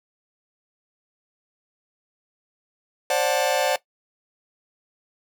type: chord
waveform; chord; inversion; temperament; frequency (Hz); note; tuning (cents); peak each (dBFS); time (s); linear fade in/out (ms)
45% pulse; D dominant seventh; third; just; 528.6 / 587.3 / 734.2 / 881; C5 / D5 / F#5 / A5; +18 / 0 / -14 / +2; -25 / -24 / -25 / -29; 3.1-3.76; 2
effects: noise-tail reverb RT60 0.1 s tail -17 dB re dry